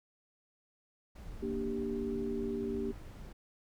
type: noise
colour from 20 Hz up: brown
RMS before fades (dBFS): -46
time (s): 1.15-3.33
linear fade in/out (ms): 10
type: chord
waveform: sine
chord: G minor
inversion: first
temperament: equal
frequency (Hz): 233.1 / 293.7 / 392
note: Bb3 / D4 / G4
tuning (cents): 0 / 0 / 0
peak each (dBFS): -37 / -41 / -36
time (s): 1.42-2.92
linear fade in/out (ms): 10
effects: none